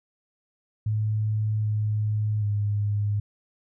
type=tone with pitch steps; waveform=sine; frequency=107.5 / 106.5 / 103.3 Hz; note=A2 / G#2 / G#2; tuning=-40 / +44 / -9 cents; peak=-22 dBFS; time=0.86-3.2 s; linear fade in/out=5 ms; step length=780 ms; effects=none